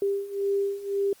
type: beating tone pair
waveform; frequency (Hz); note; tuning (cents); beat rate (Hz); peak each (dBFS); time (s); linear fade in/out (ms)
sine; 396.9 / 398.8; G4 / G4; +22 / +30; 1.9; -29 / -26; 0.02-1.13; 2
effects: white hiss -56 dBFS RMS until 1.2 s + Opus 24 kbps